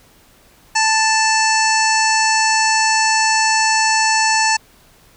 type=harmonic tone with a mistuned harmonic; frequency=880 Hz; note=A5; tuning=in tune; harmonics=1 / 2 / 3 / 5 / 6 / 7 / 8 / 9; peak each=-16 / -19 / -21 / -23 / -24 / -24 / -25 / -26 dBFS; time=0.75-4.57 s; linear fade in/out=10 ms; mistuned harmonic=6; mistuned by=+43 cents; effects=pink hiss -50 dBFS RMS until 5.16 s